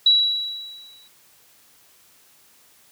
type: tone with exponential decay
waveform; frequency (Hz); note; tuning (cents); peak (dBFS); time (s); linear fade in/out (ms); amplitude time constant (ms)
sine; 3908; B7; -19; -10; 0.06-1.08; 5; 220
effects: white hiss -55 dBFS RMS until 2.91 s + high-pass 60 Hz 12 dB/octave